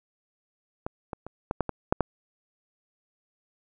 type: clicks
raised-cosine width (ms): 1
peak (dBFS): -17 / -19 / -24 / -13 / -10 / -15 / -6 / -8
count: 8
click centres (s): 0.865 / 1.132 / 1.266 / 1.511 / 1.607 / 1.693 / 1.925 / 2.007
effects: none